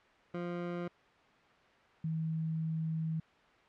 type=tone pair in turn; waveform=20% pulse / sine; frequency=174.6 / 160.41 Hz; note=F3 / E3; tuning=0 / -47 cents; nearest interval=minor second; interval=147 cents; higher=first; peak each=-31 / -32 dBFS; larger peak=first; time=0.34-0.88 / 2.04-3.2 s; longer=second; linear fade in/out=5 ms; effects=white hiss -62 dBFS RMS until 3.68 s + low-pass 2000 Hz 12 dB/octave